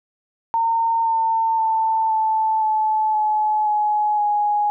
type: tone with pitch steps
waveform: sine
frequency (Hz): 913 / 901 / 889.1 / 877.3 / 865.7 / 854.3 / 843 / 831.9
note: A#5 / A5 / A5 / A5 / A5 / G#5 / G#5 / G#5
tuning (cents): -36 / +41 / +18 / -5 / -28 / +49 / +26 / +3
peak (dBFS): -16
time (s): 0.54-4.7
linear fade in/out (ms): 0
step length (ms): 520
effects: none